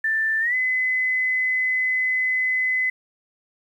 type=tone with pitch glide; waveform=sine; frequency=1773 to 2025 Hz; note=A6 to B6; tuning=+13 to +43 cents; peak=-19 dBFS; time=0.04-2.9 s; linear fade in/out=5 ms; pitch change=+230 cents; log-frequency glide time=0.4-0.55 s; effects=9-bit